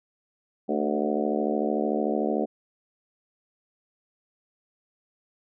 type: harmonic tone with a mistuned harmonic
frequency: 73.42 Hz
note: D2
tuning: in tune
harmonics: 3 / 4 / 5 / 6 / 7 / 8 / 9 / 10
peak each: -29 / -30 / -31 / -32 / -32 / -33 / -34 / -34 dBFS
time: 0.68-2.46 s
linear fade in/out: 20 ms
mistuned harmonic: 5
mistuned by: +41 cents
effects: none